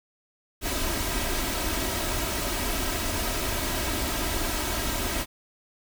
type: noise with comb filter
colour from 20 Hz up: pink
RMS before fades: -28 dBFS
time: 0.61-5.26 s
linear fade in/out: 50 ms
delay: 3.1 ms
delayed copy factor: +0.6
effects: none